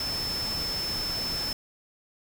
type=tone in noise; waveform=sine; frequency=5274 Hz; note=E8; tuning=in tune; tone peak=-29 dBFS; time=0-1.53 s; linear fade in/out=2 ms; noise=pink; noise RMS=-36 dBFS; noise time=0-1.53 s; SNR=+4 dB; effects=none